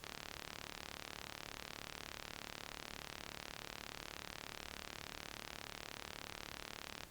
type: click train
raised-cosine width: 0.2 ms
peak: -26 dBFS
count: 257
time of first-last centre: 0.04-7.035 s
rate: 36.6 Hz
effects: pink hiss -58 dBFS RMS until 7.1 s + Opus 48 kbps